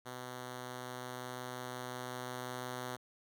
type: tone with level ramp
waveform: 5% pulse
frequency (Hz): 125.6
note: B2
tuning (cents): +30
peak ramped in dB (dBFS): -32 to -28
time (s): 0.05-2.97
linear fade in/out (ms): 20
effects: none